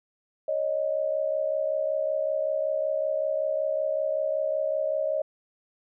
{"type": "tone pair together", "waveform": "sine", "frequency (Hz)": [554.7, 620], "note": ["C#5", "D#5"], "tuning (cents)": [1, -6], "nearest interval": "major second", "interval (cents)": 193, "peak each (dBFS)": [-28, -26], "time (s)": [0.48, 5.22], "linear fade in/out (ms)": 5, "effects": []}